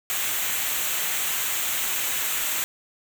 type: noise with comb filter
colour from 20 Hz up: white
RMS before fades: -26 dBFS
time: 0.1-2.64 s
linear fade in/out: 0 ms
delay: 0.2 ms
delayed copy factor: -0.6
effects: none